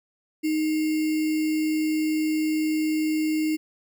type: tone with sample-and-hold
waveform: sine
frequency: 311.1 Hz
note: D#4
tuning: in tune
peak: -21 dBFS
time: 0.43-3.57 s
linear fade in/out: 20 ms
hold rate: 2450 Hz
effects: none